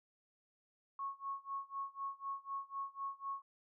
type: tone with tremolo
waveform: sine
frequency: 1100 Hz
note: C#6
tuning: 14 cents flat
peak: -37 dBFS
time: 0.99-3.42 s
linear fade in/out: 2 ms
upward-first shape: sine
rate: 4 Hz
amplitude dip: 95%
effects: none